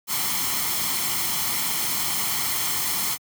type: noise with comb filter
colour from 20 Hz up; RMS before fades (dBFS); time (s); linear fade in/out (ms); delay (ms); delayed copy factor
white; -25; 0.07-3.18; 50; 0.94; +0.6
effects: high-pass 100 Hz 12 dB/octave